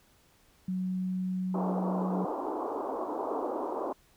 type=tone; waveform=sine; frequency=185 Hz; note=F#3; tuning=in tune; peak=-29 dBFS; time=0.68-2.25 s; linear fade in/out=5 ms
type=band-pass noise; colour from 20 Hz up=pink; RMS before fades=-34 dBFS; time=1.54-3.93 s; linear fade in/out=5 ms; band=280 to 1100 Hz; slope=48 dB/octave
effects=pink hiss -64 dBFS RMS until 4.16 s